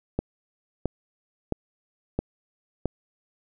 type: click train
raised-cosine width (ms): 2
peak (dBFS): -11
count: 5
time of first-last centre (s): 0.19-2.857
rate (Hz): 1.5
effects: none